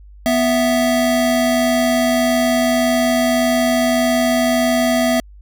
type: tone pair together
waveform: square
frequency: 247 / 659.3 Hz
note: B3 / E5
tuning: 0 / 0 cents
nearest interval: octave + perfect fourth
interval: 1700 cents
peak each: -17 dBFS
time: 0.26-5.2 s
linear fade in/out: 0 ms
effects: added 50 Hz sine -38 dBFS peak until 5.41 s